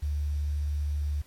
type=tone with quantisation; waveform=sine; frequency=73.42 Hz; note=D2; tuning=in tune; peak=-26 dBFS; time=0.02-1.22 s; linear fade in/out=10 ms; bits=9; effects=pink hiss -59 dBFS RMS until 1.26 s + MP3 64 kbps